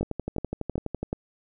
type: two click trains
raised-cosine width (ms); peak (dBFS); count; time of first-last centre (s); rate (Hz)
2; -16 / -14; 13 / 4; 0.03-1.03 / 0.01-1.129; 12 / 2.68
effects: none